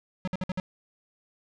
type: tone bursts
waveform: square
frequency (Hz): 185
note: F#3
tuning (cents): 0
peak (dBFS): -28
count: 5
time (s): 0.25-0.599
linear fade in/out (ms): 0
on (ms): 25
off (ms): 56
effects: low-pass 4000 Hz 12 dB/octave